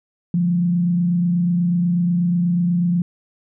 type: tone with frequency modulation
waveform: sine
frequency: 174.61 Hz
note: F3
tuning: in tune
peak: -15 dBFS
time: 0.34-3.02 s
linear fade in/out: 2 ms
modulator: 28.2 Hz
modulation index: 0.34
effects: none